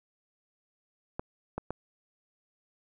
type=clicks; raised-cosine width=1 ms; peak=-19 dBFS; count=3; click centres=1.195 / 1.58 / 1.706 s; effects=none